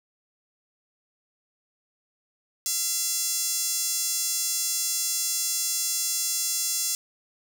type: tone with high-pass filter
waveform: sawtooth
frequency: 680 Hz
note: F5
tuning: 46 cents flat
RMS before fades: -27 dBFS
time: 2.66-6.95 s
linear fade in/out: 0 ms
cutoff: 6500 Hz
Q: 1.9
effects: none